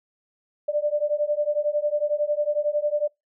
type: beating tone pair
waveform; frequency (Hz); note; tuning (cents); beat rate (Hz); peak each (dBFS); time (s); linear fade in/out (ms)
sine; 587.3 / 598.3; D5 / D5; 0 / +32; 11; -24; 0.68-3.08; 10
effects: noise-tail reverb RT60 0.2 s tail -26 dB re dry